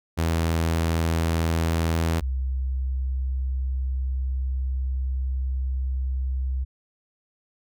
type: tone pair in turn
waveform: sawtooth / sine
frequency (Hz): 82.2 / 65.07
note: E2 / C2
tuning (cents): -4 / -9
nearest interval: major third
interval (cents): 405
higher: first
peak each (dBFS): -17 / -23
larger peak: first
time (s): 0.17-2.21 / 2.21-6.65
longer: second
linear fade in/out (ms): 20
effects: none